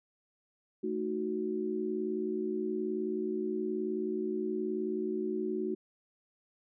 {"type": "chord", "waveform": "sine", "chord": "D# diminished", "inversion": "second", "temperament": "equal", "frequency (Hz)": [220, 311.1, 370], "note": ["A3", "D#4", "F#4"], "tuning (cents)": [0, 0, 0], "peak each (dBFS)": [-37, -37, -33], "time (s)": [0.83, 5.75], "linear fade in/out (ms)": 10, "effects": []}